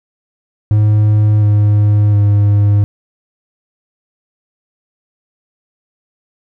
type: tone with pitch steps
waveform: triangle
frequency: 105.9 / 104.2 / 102.53 Hz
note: G#2 / G#2 / G#2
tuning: +34 / +6 / -22 cents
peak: -5 dBFS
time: 0.71-2.84 s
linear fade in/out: 0 ms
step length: 710 ms
effects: none